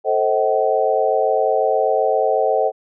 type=chord; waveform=sine; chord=A diminished seventh; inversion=none; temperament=just; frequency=440 / 528 / 633.6 / 760.3 Hz; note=A4 / C5 / Eb5 / Gb5; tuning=0 / +16 / +31 / +47 cents; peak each=-20 dBFS; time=0.04-2.72 s; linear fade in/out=50 ms; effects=none